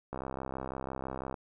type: click train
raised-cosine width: 1 ms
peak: -23 dBFS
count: 81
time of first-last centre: 0.13-1.342 s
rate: 66 Hz
effects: none